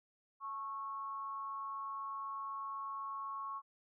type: tone with amplitude modulation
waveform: sine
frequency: 1100 Hz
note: C#6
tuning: 14 cents flat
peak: -37 dBFS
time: 0.4-3.62 s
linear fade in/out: 50 ms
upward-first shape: sine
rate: 228 Hz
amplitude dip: 55%
effects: none